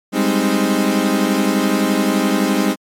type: chord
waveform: 35% pulse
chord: Ab major seventh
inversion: third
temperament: equal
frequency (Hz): 196 / 207.7 / 261.6 / 311.1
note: G3 / Ab3 / C4 / Eb4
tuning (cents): 0 / 0 / 0 / 0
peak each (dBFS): -18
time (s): 0.12-2.76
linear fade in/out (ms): 50
effects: MP3 64 kbps